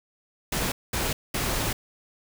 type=noise bursts at uneven times; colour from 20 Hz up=pink; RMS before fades=-27 dBFS; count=3; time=0.52-0.72 / 0.93-1.13 / 1.34-1.73 s; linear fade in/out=5 ms; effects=none

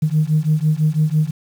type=beating tone pair; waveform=sine; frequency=151.5 / 157.5 Hz; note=D#3 / D#3; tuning=-46 / +21 cents; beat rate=6 Hz; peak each=-16 dBFS; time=0.02-1.31 s; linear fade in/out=10 ms; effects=tanh soft clip ceiling -7 dBFS + 7-bit

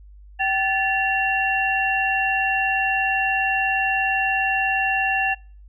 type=tone cluster; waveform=sine; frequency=771 / 1743 / 2740 Hz; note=G5 / A6 / F7; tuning=-29 / -17 / -34 cents; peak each=-23 dBFS; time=0.39-5.35 s; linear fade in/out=20 ms; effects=noise-tail reverb RT60 0.4 s tail -25 dB re dry + added 50 Hz sine -42 dBFS peak until 5.68 s

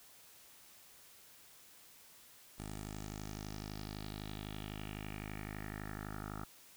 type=tone with low-pass filter sweep; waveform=10% pulse; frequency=51.91 Hz; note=G#1; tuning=in tune; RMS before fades=-45 dBFS; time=2.58-6.45 s; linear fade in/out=10 ms; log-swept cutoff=9200 to 1300 Hz; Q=3.7; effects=white hiss -60 dBFS RMS until 6.76 s

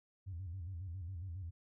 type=tone with vibrato; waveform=sine; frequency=89.5 Hz; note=F2; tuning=43 cents sharp; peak=-40 dBFS; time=0.26-1.51 s; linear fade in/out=20 ms; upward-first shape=square; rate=7.3 Hz; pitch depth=120 cents each way; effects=tanh soft clip ceiling -37 dBFS

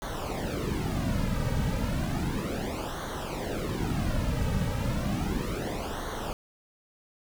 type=noise with flanger; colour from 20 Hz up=brown; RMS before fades=-30 dBFS; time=0.02-6.33 s; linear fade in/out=0 ms; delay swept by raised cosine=0.39 to 2.89 ms; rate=0.33 Hz; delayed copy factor=-0.8; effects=none

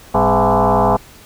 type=tone with frequency modulation; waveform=sine; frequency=107.7 Hz; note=A2; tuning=37 cents flat; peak=-10 dBFS; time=0.14-0.97 s; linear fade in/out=10 ms; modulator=153 Hz; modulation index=6.4; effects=pink hiss -42 dBFS RMS until 1.25 s

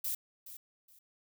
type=noise with echo; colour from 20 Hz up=violet; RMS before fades=-35 dBFS; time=0.04-0.15 s; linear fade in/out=5 ms; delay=420 ms; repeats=2; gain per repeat=-13 dB; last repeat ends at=0.99 s; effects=none

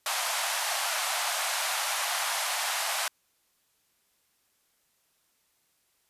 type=band-pass noise; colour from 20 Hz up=pink; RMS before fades=-30 dBFS; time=0.06-3.08 s; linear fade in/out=2 ms; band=650 to 13000 Hz; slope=48 dB/octave; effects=white hiss -71 dBFS RMS until 6.09 s + resampled to 32000 Hz

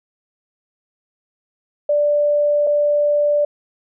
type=tone pair in turn; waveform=sine; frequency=587.3 / 587.3 Hz; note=D5 / D5; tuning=0 / 0 cents; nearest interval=unison; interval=0 cents; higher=neither; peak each=-13 dBFS; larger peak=neither; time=1.89-2.67 / 2.67-3.45 s; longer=neither; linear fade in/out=5 ms; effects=none

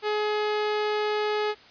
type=tone; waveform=sawtooth; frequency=422.2 Hz; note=G#4; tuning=29 cents sharp; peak=-20 dBFS; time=0.02-1.55 s; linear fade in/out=50 ms; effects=white hiss -51 dBFS RMS until 1.7 s + resampled to 11025 Hz

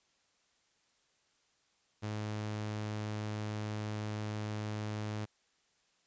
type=tone; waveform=sawtooth; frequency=106.3 Hz; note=G#2; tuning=41 cents sharp; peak=-32 dBFS; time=2.02-5.26 s; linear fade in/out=20 ms; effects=white hiss -73 dBFS RMS until 6.06 s + resampled to 16000 Hz

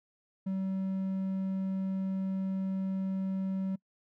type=tone; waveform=triangle; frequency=191 Hz; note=G3; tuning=45 cents flat; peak=-28 dBFS; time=0.46-3.76 s; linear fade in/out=10 ms; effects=noise-tail reverb RT60 0.1 s tail -25 dB re dry

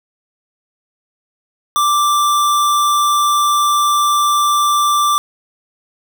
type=tone; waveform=square; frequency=1176 Hz; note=D6; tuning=2 cents sharp; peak=-12 dBFS; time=1.76-5.18 s; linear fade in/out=0 ms; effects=none

